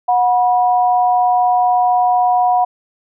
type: tone pair together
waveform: sine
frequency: 729 / 973.1 Hz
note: F#5 / B5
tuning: -26 / -26 cents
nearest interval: perfect fourth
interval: 500 cents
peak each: -11 / -18 dBFS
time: 0.08-2.65 s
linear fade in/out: 10 ms
effects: none